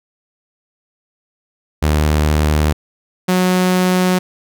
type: tone pair in turn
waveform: sawtooth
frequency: 75.9 / 183.04 Hz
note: D#2 / F#3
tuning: -42 / -18 cents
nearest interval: octave + minor third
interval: 1524 cents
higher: second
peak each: -8 dBFS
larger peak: neither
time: 1.82-2.73 / 3.28-4.19 s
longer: neither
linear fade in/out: 10 ms
effects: none